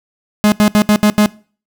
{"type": "tone bursts at uneven times", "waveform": "45% pulse", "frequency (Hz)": 210.1, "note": "G#3", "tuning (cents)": 20, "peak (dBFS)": -7, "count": 6, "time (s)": [[0.44, 0.52], [0.6, 0.68], [0.75, 0.82], [0.89, 0.96], [1.03, 1.1], [1.18, 1.26]], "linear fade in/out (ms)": 0, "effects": ["noise-tail reverb RT60 0.4 s tail -21 dB re dry"]}